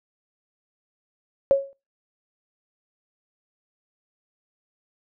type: tone with exponential decay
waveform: sine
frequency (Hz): 550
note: C#5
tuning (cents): -14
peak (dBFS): -10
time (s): 1.51-1.73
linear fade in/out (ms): 0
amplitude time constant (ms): 46
effects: noise-tail reverb RT60 0.3 s tail -23 dB re dry